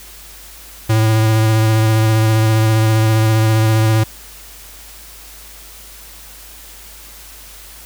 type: tone with vibrato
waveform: square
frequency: 110.2 Hz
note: A2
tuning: 3 cents sharp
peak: -11 dBFS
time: 0.89-4.04 s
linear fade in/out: 10 ms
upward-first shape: sine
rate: 15 Hz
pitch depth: 18 cents each way
effects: added 51 Hz sine -41 dBFS peak until 7.85 s + white hiss -38 dBFS RMS until 7.85 s